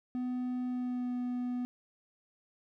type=tone with pitch glide; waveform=triangle; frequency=250 to 247 Hz; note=B3 to B3; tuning=+21 to 0 cents; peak=-30 dBFS; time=0.15-1.65 s; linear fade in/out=0 ms; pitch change=-21 cents; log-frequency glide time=0.68-1.13 s; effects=none